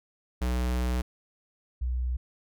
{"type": "tone pair in turn", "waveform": ["square", "sine"], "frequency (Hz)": [61.74, 62.04], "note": ["B1", "B1"], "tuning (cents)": [0, 9], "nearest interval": "unison", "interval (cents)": 9, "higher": "second", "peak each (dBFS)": -26, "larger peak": "neither", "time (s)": [[0.41, 1.02], [1.81, 2.17]], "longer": "first", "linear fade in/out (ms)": 10, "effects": []}